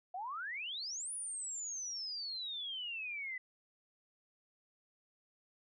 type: exponential two-way sweep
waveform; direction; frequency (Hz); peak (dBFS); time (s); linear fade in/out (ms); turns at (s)
sine; up then down; 698.5 to 9956 to 1986; -39; 0.14-3.38; 5; 1.13
effects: none